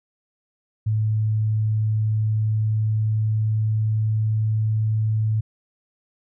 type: tone with pitch glide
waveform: sine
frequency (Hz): 108.4 to 109.09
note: A2 to A2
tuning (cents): -25 to -14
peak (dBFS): -18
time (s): 0.86-5.41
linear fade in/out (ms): 10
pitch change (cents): +11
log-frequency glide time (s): 2.04-4.97
effects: none